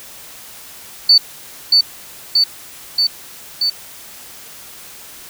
sine tone with echo, 4499 Hz, C#8, 25 cents sharp, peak -5 dBFS, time 1.09-1.18 s, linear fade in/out 5 ms, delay 630 ms, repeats 4, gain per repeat -2 dB, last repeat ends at 3.7 s, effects white hiss -37 dBFS RMS until 5.29 s

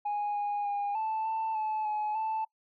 sine tone with pitch steps, 827 / 822 / 813 / 878 / 887 / 865 / 848 / 879 Hz, G#5 / G#5 / G#5 / A5 / A5 / A5 / G#5 / A5, -8 / -18 / -37 / -4 / +14 / -30 / +36 / -2 cents, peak -27 dBFS, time 0.05-2.45 s, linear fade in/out 10 ms, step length 300 ms, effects noise-tail reverb RT60 0.1 s tail -23 dB re dry + tanh soft clip ceiling -27 dBFS

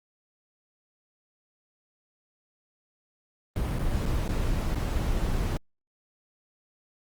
brown noise with dropouts, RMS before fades -27 dBFS, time 3.56-5.57 s, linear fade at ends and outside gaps 1 ms, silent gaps 3.786-3.792 / 4.056-4.06 / 4.279-4.291 / 4.748-4.756 s, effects Opus 32 kbps

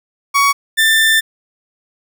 30% pulse tone pair in turn, 1122 / 1781.1 Hz, C#6 / A6, +21 / +21 cents, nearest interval minor sixth, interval 800 cents, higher second, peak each -7 dBFS, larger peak neither, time 0.34-0.53 / 0.77-1.21 s, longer second, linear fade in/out 20 ms, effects none

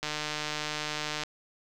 click train, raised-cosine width 0.2 ms, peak -15 dBFS, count 183, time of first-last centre 0.03-1.235 s, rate 151 Hz, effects none

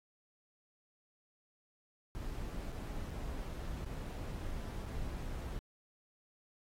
brown noise with dropouts, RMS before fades -41 dBFS, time 2.15-5.59 s, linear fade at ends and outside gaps 0 ms, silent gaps 2.721-2.725 / 3.107-3.113 / 3.847-3.861 / 4.856-4.861 s, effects AAC 48 kbps

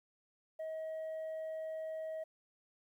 sine tone, 636 Hz, D#5, 38 cents sharp, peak -36 dBFS, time 0.59-2.24 s, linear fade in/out 10 ms, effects tanh soft clip ceiling -38 dBFS + 12-bit

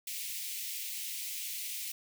white high-pass noise, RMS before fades -39 dBFS, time 0.07-1.92 s, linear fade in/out 5 ms, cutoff 2100 Hz, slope 48 dB/octave, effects none

